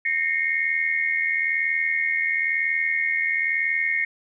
sine tone cluster, 1842 / 2117 / 2198 Hz, A#6 / C7 / C#7, -21 / +20 / -15 cents, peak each -25 dBFS, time 0.05-4.05 s, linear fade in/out 5 ms, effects none

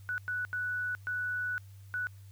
sine tone bursts at uneven times, 1480 Hz, F#6, in tune, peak -31 dBFS, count 5, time 0.09-0.18 / 0.28-0.45 / 0.53-0.95 / 1.07-1.58 / 1.94-2.07 s, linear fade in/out 0 ms, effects added 98 Hz sine -48 dBFS peak until 2.31 s + white hiss -65 dBFS RMS until 2.31 s

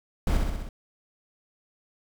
brown noise with echo, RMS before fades -23 dBFS, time 0.27-0.37 s, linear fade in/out 2 ms, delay 64 ms, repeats 5, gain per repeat -3 dB, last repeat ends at 0.69 s, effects none

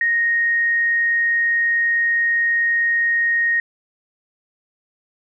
sine tone, 1864.7 Hz, A#6, in tune, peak -15 dBFS, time 0.01-3.6 s, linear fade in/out 2 ms, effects none

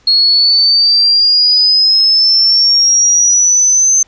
sine exponential sweep, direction up, 4300 to 6260 Hz, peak -6 dBFS, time 0.07-4.03 s, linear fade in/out 5 ms, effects pink hiss -50 dBFS RMS until 4.07 s + resampled to 16000 Hz

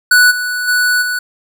square tone with level steps, 1480 Hz, F#6, in tune, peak -6 / -17 / -11 / -16 dBFS, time 0.11-1.19 s, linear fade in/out 5 ms, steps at 0.3 / 0.67 / 1.01 s, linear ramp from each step 20 ms, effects none

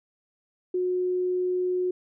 sine tone, 363.7 Hz, F#4, 30 cents flat, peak -23 dBFS, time 0.74-1.91 s, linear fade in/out 5 ms, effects none

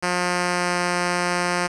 5% pulse tone with pitch glide, 178.4 to 176.86 Hz, F3 to F3, +37 to +22 cents, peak -9 dBFS, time 0.02-1.68 s, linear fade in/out 20 ms, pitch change -15 cents, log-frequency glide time 0.16-0.82 s, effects resampled to 22050 Hz + 7-bit

